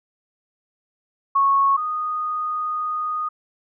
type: tone pair in turn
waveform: sine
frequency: 1102 / 1237 Hz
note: C#6 / D#6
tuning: -11 / -10 cents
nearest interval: major second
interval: 201 cents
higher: second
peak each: -14 / -22 dBFS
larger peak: first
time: 1.35-1.77 / 1.77-3.29 s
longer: second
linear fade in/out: 10 ms
effects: none